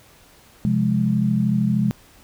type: chord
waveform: sine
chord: F minor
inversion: second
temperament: equal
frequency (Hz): 130.81 / 174.61 / 207.7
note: C3 / F3 / Ab3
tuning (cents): 0 / 0 / 0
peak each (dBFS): -22 / -23 / -19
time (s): 0.65-1.91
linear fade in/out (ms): 0
effects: pink hiss -51 dBFS RMS until 2.23 s